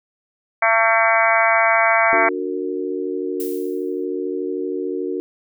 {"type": "harmonic tone", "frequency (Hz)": 225.5, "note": "A3", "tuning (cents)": 43, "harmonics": [3, 4, 5, 6, 7, 8, 9, 10], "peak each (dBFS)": [-18, -22, -22, -23, -22, -27, -21, -21], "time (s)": [0.62, 2.29], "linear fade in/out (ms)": 5}
{"type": "chord", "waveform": "sine", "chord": "D augmented", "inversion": "none", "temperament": "just", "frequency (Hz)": [293.7, 367.1, 458.9], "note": ["D4", "F#4", "A#4"], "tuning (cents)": [0, -14, -27], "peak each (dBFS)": [-27, -24, -27], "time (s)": [2.13, 5.2], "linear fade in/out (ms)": 0}
{"type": "noise with exponential decay", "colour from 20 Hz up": "violet", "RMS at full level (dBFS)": -30, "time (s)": [3.4, 4.05], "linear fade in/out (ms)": 0, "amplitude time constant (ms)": 140}
{"effects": []}